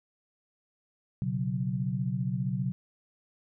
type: chord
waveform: sine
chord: B suspended second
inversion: none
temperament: equal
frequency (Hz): 123.47 / 138.59 / 185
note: B2 / C#3 / F#3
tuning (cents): 0 / 0 / 0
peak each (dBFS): -32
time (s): 1.22-2.72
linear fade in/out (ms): 0
effects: none